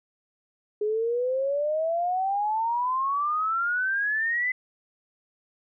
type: exponential sweep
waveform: sine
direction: up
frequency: 415.2 to 2033 Hz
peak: -23 dBFS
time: 0.81-4.52 s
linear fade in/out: 5 ms
effects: none